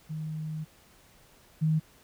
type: tone pair in turn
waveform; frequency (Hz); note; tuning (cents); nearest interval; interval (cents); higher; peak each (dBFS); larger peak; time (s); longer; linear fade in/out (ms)
sine; 155.9 / 157.08; D#3 / D#3; +4 / +17; unison; 13; second; -32 / -22; second; 0.09-0.65 / 1.61-1.8; first; 20
effects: pink hiss -59 dBFS RMS until 2.03 s